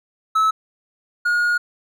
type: tone pair in turn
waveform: triangle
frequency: 1300 / 1435.9 Hz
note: E6 / F6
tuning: -24 / +48 cents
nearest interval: major second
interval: 172 cents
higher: second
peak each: -12 / -14 dBFS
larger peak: first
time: 0.35-0.51 / 1.25-1.58 s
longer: second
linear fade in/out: 10 ms
effects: none